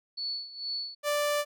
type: tone with tremolo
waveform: sine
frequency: 4435 Hz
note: C#8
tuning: in tune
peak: -30 dBFS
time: 0.17-0.95 s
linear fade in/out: 10 ms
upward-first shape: sine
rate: 2.2 Hz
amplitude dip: 80%
type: tone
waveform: sawtooth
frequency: 587.3 Hz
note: D5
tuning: in tune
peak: -22 dBFS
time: 1.03-1.45 s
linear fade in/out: 50 ms
effects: none